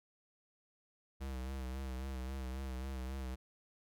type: tone with vibrato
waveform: square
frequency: 65.41 Hz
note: C2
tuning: in tune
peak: -40 dBFS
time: 1.2-3.36 s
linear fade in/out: 20 ms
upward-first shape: sine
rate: 3.7 Hz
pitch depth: 52 cents each way
effects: none